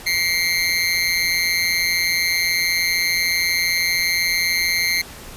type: tone with amplitude modulation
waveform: 25% pulse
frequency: 2108 Hz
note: C7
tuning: 12 cents sharp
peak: -10 dBFS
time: 0.06-5.02 s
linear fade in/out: 10 ms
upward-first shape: sine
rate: 173 Hz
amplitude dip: 85%
effects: pink hiss -38 dBFS RMS until 5.36 s + resampled to 32000 Hz